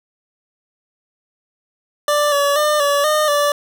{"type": "tone with pitch steps", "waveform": "25% pulse", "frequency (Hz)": [589, 569, 601, 571, 610, 581], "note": ["D5", "C#5", "D5", "D5", "D#5", "D5"], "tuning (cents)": [5, 45, 40, -49, -34, -19], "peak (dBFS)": -10, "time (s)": [2.08, 3.52], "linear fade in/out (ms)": 2, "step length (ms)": 240, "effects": []}